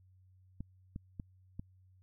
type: clicks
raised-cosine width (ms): 5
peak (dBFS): -29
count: 4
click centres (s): 0.606 / 0.961 / 1.198 / 1.595
effects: added 93 Hz sine -61 dBFS peak until 2.02 s